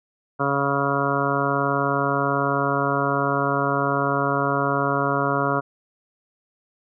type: harmonic tone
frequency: 139.9 Hz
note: C#3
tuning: 16 cents sharp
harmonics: 1 / 2 / 3 / 4 / 5 / 7 / 8 / 9 / 10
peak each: -28 / -28 / -28 / -28 / -28 / -28 / -28 / -28 / -28 dBFS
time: 0.39-5.61 s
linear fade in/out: 20 ms
effects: none